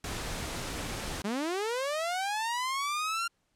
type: noise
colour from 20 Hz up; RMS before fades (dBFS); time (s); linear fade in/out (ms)
pink; -36; 0.04-1.22; 2
type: linear sweep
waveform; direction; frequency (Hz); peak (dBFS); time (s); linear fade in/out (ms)
sawtooth; up; 191.4 to 1396.9; -26; 1.24-3.28; 10
effects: pink hiss -75 dBFS RMS until 3.55 s + low-pass 10000 Hz 12 dB/octave